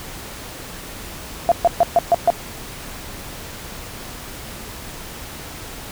sine tone bursts, 687 Hz, F5, 29 cents flat, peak -9 dBFS, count 6, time 1.49-2.302 s, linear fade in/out 0 ms, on 27 ms, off 130 ms, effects pink hiss -34 dBFS RMS until 5.91 s

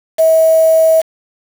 sine tone with quantisation, 644 Hz, E5, 41 cents flat, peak -6 dBFS, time 0.18-1.02 s, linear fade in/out 20 ms, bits 4, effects none

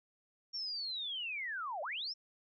sine linear two-way sweep, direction down then up, 5560 to 554.4 to 5560 Hz, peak -37 dBFS, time 0.53-2.14 s, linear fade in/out 20 ms, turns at 1.82 s, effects none

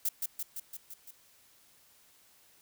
violet noise with echo, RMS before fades -30 dBFS, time 0.05-0.09 s, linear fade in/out 5 ms, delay 170 ms, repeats 6, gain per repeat -3 dB, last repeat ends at 1.11 s, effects white hiss -63 dBFS RMS until 2.61 s

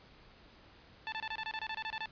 15% pulse tone bursts, 880 Hz, A5, in tune, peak -30 dBFS, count 13, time 1.07-2.058 s, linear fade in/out 0 ms, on 52 ms, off 26 ms, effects pink hiss -59 dBFS RMS until 2.11 s + resampled to 11025 Hz

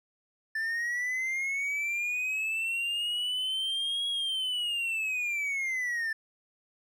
triangle linear two-way sweep, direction up then down, 1760 to 3322 to 1760 Hz, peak -27 dBFS, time 0.55-6.13 s, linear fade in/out 5 ms, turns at 4.08 s, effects none

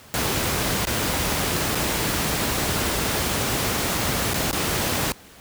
pink noise with dropouts, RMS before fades -23 dBFS, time 0.14-5.12 s, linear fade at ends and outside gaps 0 ms, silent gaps 0.852-0.871 / 1.748-1.754 / 4.335-4.342 / 4.512-4.529 s, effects pink hiss -47 dBFS RMS until 5.4 s + high-pass 60 Hz 12 dB/octave

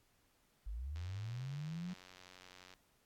sine linear sweep, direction up, 46.18 to 184.5 Hz, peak -40 dBFS, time 0.66-1.94 s, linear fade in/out 10 ms
click train, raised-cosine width 0.2 ms, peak -38 dBFS, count 164, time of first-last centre 0.96-2.738 s, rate 91.7 Hz
effects pink hiss -74 dBFS RMS until 3.05 s + AAC 64 kbps

